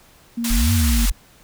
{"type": "tone", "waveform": "sine", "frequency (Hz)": 233.8, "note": "A#3", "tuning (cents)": 5, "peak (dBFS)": -21, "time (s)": [0.37, 1.06], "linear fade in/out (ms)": 10}
{"type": "band-pass noise", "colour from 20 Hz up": "white", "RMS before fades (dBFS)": -26, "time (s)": [0.44, 1.1], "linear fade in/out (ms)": 5, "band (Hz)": [1000, 13000], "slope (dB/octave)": 12}
{"type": "exponential two-way sweep", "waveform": "sine", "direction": "up then down", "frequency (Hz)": [34.65, 100, 39.62], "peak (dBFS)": -15, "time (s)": [0.5, 1.12], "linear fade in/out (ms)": 10, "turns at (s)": 0.72}
{"effects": ["pink hiss -51 dBFS RMS until 1.43 s"]}